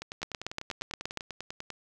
two click trains, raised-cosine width 0.2 ms, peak -15 / -21 dBFS, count 9 / 18, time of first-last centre 0.23-1.173 / 0.02-1.703 s, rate 8.48 / 10.1 Hz, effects none

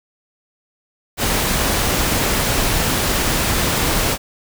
pink noise, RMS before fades -18 dBFS, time 1.17-4.18 s, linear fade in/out 50 ms, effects none

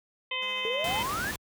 harmonic tone, 514 Hz, C5, 31 cents flat, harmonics 1 / 2 / 4 / 5 / 6 / 7, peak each -42 / -38 / -35 / -36 / -33 / -43 dBFS, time 0.31-1.03 s, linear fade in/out 5 ms
5% pulse tone with tremolo, 207.7 Hz, G#3, in tune, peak -33 dBFS, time 0.41-1.18 s, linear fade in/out 20 ms, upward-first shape triangle, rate 13 Hz, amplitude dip 45%
sine exponential sweep, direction up, 430 to 1791 Hz, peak -30 dBFS, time 0.65-1.31 s, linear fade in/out 0 ms
pink noise, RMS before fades -35 dBFS, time 0.84-1.36 s, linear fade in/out 2 ms
effects high-pass 60 Hz 12 dB/octave

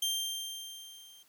sawtooth tone with level ramp, 3167 Hz, G7, 17 cents sharp, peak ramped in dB -25 to -51 dBFS, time 0.02-1.23 s, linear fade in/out 5 ms, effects white hiss -66 dBFS RMS until 1.28 s

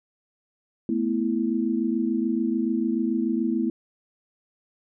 sine chord, A suspended second, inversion none, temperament equal, 220 / 246.9 / 329.6 Hz, A3 / B3 / E4, 0 / 0 / 0 cents, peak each -26 dBFS, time 0.89-3.7 s, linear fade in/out 2 ms, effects none

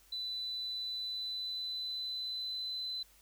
sine tone with pitch glide, 3991 to 4030 Hz, B7 to B7, +17 to +34 cents, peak -36 dBFS, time 0.12-3.03 s, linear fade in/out 5 ms, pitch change +17 cents, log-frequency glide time 0.82-2.78 s, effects added 50 Hz sine -67 dBFS peak until 3.21 s + white hiss -64 dBFS RMS until 3.21 s

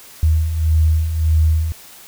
sine beating tone pair, 77.78 / 79.48 Hz, D#2 / D#2, 0 / +37 cents, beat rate 1.7 Hz, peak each -20 / -13 dBFS, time 0.23-1.72 s, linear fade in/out 0 ms, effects white hiss -41 dBFS RMS until 2.07 s

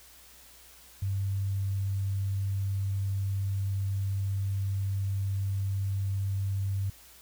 sine tone, 98 Hz, G2, in tune, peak -27 dBFS, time 1.02-6.9 s, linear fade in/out 5 ms, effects added 60 Hz sine -61 dBFS peak until 7.21 s + white hiss -54 dBFS RMS until 7.21 s

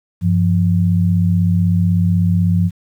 sine tone pair together, 97 / 173.11 Hz, G2 / F3, -18 / -15 cents, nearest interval minor seventh, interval 1003 cents, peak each -14 dBFS, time 0.21-2.71 s, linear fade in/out 50 ms, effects 8-bit

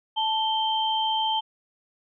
sine tone pair together, 880 / 3133 Hz, A5 / G7, 0 / -2 cents, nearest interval octave + minor seventh, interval 2198 cents, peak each -24 / -26 dBFS, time 0.16-1.41 s, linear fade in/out 20 ms, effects none

